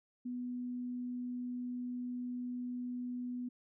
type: tone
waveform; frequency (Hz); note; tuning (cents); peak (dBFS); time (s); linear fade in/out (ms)
sine; 246.9; B3; 0; -37; 0.25-3.49; 10
effects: none